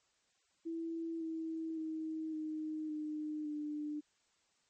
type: tone with pitch steps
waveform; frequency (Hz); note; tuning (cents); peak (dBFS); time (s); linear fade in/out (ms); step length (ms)
sine; 329.6 / 323.2 / 316.9 / 310.7 / 304.7 / 298.8; E4 / E4 / D#4 / D#4 / D#4 / D4; 0 / -34 / +32 / -2 / -36 / +30; -37; 0.65-4.01; 20; 560
effects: white hiss -75 dBFS RMS until 4.69 s + MP3 32 kbps